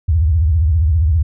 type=tone with vibrato; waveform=sine; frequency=79.1 Hz; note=D#2; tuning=29 cents sharp; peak=-10 dBFS; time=0.08-1.23 s; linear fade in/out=10 ms; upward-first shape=triangle; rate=15 Hz; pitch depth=290 cents each way; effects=none